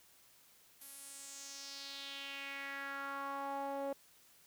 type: tone with band-pass filter sweep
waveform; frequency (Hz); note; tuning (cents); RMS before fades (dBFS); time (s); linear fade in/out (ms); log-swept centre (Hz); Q
sawtooth; 277.2; C#4; 0; -44; 0.81-3.93; 5; 12000 to 590; 3.1
effects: white hiss -65 dBFS RMS until 4.46 s